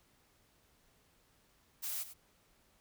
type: noise with echo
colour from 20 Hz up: blue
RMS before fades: -39 dBFS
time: 1.82-2.04 s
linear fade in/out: 20 ms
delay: 100 ms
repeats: 1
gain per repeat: -12 dB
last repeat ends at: 2.14 s
effects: pink hiss -70 dBFS RMS until 2.8 s